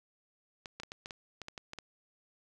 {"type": "clicks", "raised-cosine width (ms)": 0.2, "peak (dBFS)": -25, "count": 11, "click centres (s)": [0.658, 0.8, 0.834, 0.919, 1.059, 1.108, 1.417, 1.484, 1.578, 1.734, 1.787], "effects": []}